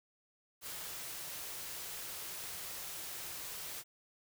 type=band-stop noise; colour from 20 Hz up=white; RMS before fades=-44 dBFS; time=0.61-3.84 s; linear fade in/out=50 ms; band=200 to 280 Hz; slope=96 dB/octave; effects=none